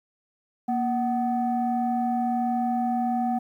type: tone pair together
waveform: sine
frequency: 236.2 / 750 Hz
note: A#3 / F#5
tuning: +23 / +23 cents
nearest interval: octave + minor sixth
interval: 2000 cents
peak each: -24 dBFS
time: 0.68-3.39 s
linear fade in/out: 10 ms
effects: tanh soft clip ceiling -17 dBFS + 10-bit